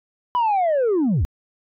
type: linear sweep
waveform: sine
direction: down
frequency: 1003 to 55 Hz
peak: -14 dBFS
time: 0.35-1.25 s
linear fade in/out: 0 ms
effects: tanh soft clip ceiling -15 dBFS